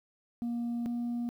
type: tone pair in turn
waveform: sine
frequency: 236.9 / 238.7 Hz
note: A#3 / A#3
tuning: +28 / +41 cents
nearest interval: unison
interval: 13 cents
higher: second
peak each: -28 dBFS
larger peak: neither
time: 0.42-0.86 / 0.86-1.29 s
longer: first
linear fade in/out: 0 ms
effects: tanh soft clip ceiling -30 dBFS + 11-bit